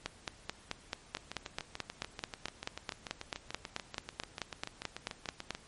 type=two click trains; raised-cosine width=0.2 ms; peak=-17 / -22 dBFS; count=26 / 31; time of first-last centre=0.06-5.507 / 1.17-5.55 s; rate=4.59 / 6.85 Hz; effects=pink hiss -58 dBFS RMS until 5.67 s + MP3 48 kbps